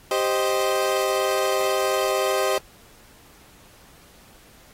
30% pulse chord, C minor, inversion second, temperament equal, 392 / 523.3 / 622.3 Hz, G4 / C5 / Eb5, 0 / 0 / 0 cents, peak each -22 dBFS, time 0.11-2.58 s, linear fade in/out 2 ms, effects pink hiss -52 dBFS RMS until 4.73 s + AAC 48 kbps

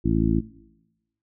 harmonic tone, 55.1 Hz, A1, 3 cents sharp, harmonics 1 / 2 / 3 / 4 / 5 / 6, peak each -26 / -26 / -26 / -26 / -26 / -26 dBFS, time 0.04-0.41 s, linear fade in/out 20 ms, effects noise-tail reverb RT60 1.0 s tail -20 dB re dry

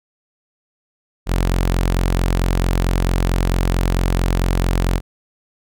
sawtooth tone, 44.49 Hz, F1, 33 cents sharp, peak -11 dBFS, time 1.26-5.01 s, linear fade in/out 50 ms, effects none

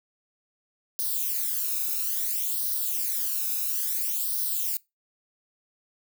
violet noise with flanger, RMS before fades -28 dBFS, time 0.99-4.77 s, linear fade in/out 0 ms, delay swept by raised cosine 0.2 to 0.79 ms, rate 0.59 Hz, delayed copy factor +0.85, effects noise-tail reverb RT60 0.2 s tail -22 dB re dry

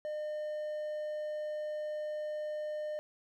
triangle tone, 606 Hz, D#5, 46 cents flat, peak -33 dBFS, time 0.05-2.99 s, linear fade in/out 0 ms, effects none

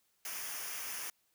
white noise with comb filter, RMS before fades -41 dBFS, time 0.25-1.1 s, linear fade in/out 2 ms, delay 0.25 ms, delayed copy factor -0.7, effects white hiss -75 dBFS RMS until 1.34 s

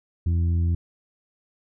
harmonic tone, 85.1 Hz, F2, 44 cents flat, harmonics 1 / 2 / 3 / 4, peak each -19 / -32 / -39 / -42 dBFS, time 0.26-0.75 s, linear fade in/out 5 ms, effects none

